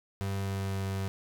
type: tone with pitch glide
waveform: 35% pulse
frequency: 98 to 96.76 Hz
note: G2 to G2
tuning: 0 to -22 cents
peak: -29 dBFS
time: 0.21-1.08 s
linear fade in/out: 0 ms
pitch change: -22 cents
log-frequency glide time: 0.32-0.83 s
effects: none